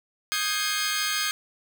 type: chord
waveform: 15% pulse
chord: Ab major seventh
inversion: second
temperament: equal with one note detuned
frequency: 1244.5 / 1568 / 1661.2 / 2136 Hz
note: Eb6 / G6 / Ab6 / C7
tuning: 0 / 0 / 0 / +35 cents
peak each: -24 dBFS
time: 0.32-1.31 s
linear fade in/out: 0 ms
effects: none